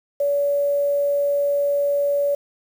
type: tone with quantisation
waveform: sine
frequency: 570 Hz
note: C#5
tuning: 48 cents sharp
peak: -17 dBFS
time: 0.2-2.35 s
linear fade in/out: 5 ms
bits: 7
effects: none